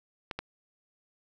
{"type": "clicks", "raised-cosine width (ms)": 0.3, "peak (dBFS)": -18, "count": 2, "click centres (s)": [0.312, 0.39], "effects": []}